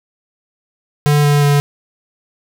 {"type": "tone with pitch steps", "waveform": "square", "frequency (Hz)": [146.83, 145.4, 143.97], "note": ["D3", "D3", "D3"], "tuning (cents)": [0, -17, -34], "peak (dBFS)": -10, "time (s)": [1.06, 1.6], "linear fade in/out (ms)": 0, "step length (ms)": 180, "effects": []}